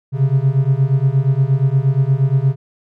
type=beating tone pair; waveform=triangle; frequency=130.81 / 139.31 Hz; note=C3 / C#3; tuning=0 / +9 cents; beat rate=8.5 Hz; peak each=-13 dBFS; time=0.12-2.56 s; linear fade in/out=50 ms; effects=none